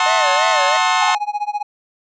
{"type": "chord", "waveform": "sawtooth", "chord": "F# diminished seventh", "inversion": "none", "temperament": "just", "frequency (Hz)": [740, 888, 1065.6, 1278.7], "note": ["F#5", "A5", "C6", "Eb6"], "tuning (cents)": [0, 16, 31, 47], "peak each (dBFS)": [-15, -15, -14, -19], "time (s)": [0, 1.15], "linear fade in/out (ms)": 2}
{"type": "tone with vibrato", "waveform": "square", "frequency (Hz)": 609, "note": "D#5", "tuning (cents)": -37, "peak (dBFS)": -21, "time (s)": [0.06, 0.77], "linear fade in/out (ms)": 2, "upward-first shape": "sine", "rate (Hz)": 3, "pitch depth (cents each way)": 140}
{"type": "tone with tremolo", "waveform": "triangle", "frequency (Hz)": 830.6, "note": "G#5", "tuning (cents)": 0, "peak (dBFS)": -14, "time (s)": [1.01, 1.63], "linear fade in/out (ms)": 10, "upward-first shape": "sine", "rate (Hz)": 15, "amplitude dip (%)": 95}
{"effects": ["resampled to 16000 Hz"]}